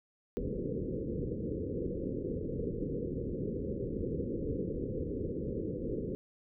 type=low-pass noise; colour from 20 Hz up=white; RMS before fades=-36 dBFS; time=0.37-6.15 s; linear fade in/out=0 ms; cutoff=510 Hz; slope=96 dB/octave; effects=none